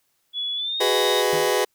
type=tone with pitch glide; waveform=sine; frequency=3400 to 3729 Hz; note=G#7 to A#7; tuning=+40 to 0 cents; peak=-24 dBFS; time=0.33-1.24 s; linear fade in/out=50 ms; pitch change=+160 cents; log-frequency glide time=0.55-0.79 s
type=chord; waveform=sawtooth; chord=G# minor seventh; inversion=third; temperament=just; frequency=373.8 / 415.3 / 498.4 / 623 Hz; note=F#4 / G#4 / B4 / D#5; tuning=+18 / 0 / +16 / +2 cents; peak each=-21 / -19 / -19 / -24 dBFS; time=0.8-1.65 s; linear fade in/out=10 ms
type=tone with exponential decay; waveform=sawtooth; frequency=159.7 Hz; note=D#3; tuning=45 cents sharp; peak=-24 dBFS; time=1.33-1.62 s; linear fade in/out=0 ms; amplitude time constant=62 ms
effects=white hiss -69 dBFS RMS until 1.74 s